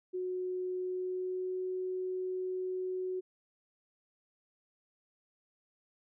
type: tone with pitch glide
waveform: sine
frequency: 366.6 to 370 Hz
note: F#4 to F#4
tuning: -16 to 0 cents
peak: -33 dBFS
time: 0.13-3.21 s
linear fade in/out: 20 ms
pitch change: +16 cents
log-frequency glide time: 0.78-1.61 s
effects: none